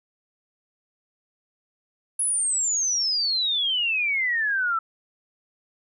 sine exponential sweep, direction down, 10590 to 1311 Hz, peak -21 dBFS, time 2.19-4.79 s, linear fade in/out 5 ms, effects none

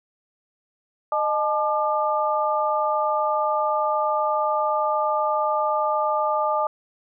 sine tone cluster, 614 / 865 / 1198 Hz, D#5 / A5 / D6, -23 / -30 / +34 cents, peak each -24 dBFS, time 1.12-6.67 s, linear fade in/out 2 ms, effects none

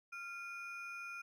triangle ring-modulated tone, 1913 Hz, A#6, 44 cents sharp, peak -39 dBFS, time 0.12-1.22 s, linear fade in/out 10 ms, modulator 527 Hz, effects none

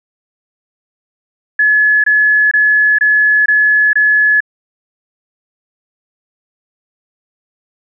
sine tone bursts, 1706 Hz, G#6, 46 cents sharp, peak -7 dBFS, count 6, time 1.59-4.405 s, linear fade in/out 5 ms, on 450 ms, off 23 ms, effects none

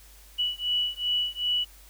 sine beating tone pair, 2947 / 2949.6 Hz, F#7 / F#7, -8 / -6 cents, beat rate 2.6 Hz, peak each -28 dBFS, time 0.38-1.65 s, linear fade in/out 20 ms, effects added 50 Hz sine -51 dBFS peak until 1.89 s + white hiss -54 dBFS RMS until 1.89 s

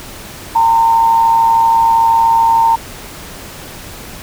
sine tone with amplitude modulation, 914 Hz, A#5, 34 cents flat, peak -5 dBFS, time 0.55-2.76 s, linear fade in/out 10 ms, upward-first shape sine, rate 113 Hz, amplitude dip 45%, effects pink hiss -31 dBFS RMS until 4.22 s

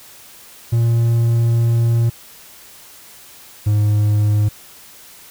triangle tone pair in turn, 116.54 / 104.97 Hz, A#2 / G#2, 0 / +19 cents, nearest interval major second, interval 181 cents, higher first, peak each -10 dBFS, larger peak neither, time 0.72-2.1 / 3.66-4.49 s, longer first, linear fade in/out 10 ms, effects white hiss -42 dBFS RMS until 5.3 s

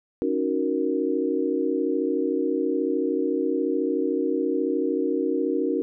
sine chord, D# minor seventh, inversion third, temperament equal, 277.2 / 311.1 / 370 / 466.2 Hz, C#4 / D#4 / F#4 / A#4, 0 / 0 / 0 / 0 cents, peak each -27 dBFS, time 0.22-5.82 s, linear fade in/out 0 ms, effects none

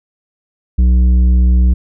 sine tone with tanh clipping, 61.74 Hz, B1, in tune, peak -8 dBFS, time 0.78-1.74 s, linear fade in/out 10 ms, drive 8 dB, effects none

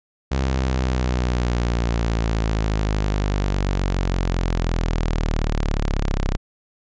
sawtooth linear sweep, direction down, 66.8 to 32.58 Hz, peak -15 dBFS, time 0.31-6.37 s, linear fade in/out 10 ms, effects resampled to 16000 Hz

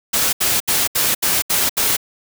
white noise bursts, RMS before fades -17 dBFS, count 7, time 0.13-1.968 s, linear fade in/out 10 ms, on 200 ms, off 73 ms, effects none

